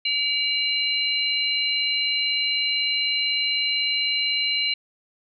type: tone cluster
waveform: sine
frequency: 2292 / 2826 / 4064 Hz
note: D7 / F7 / B7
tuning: -43 / +20 / +49 cents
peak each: -27 / -25 / -24 dBFS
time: 0.05-4.74 s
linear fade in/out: 5 ms
effects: none